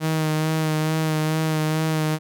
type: tone with vibrato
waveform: sawtooth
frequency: 156.8 Hz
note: D#3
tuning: 14 cents sharp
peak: -16 dBFS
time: 0-2.19 s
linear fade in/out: 50 ms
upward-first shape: sine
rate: 2.3 Hz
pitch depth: 22 cents each way
effects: none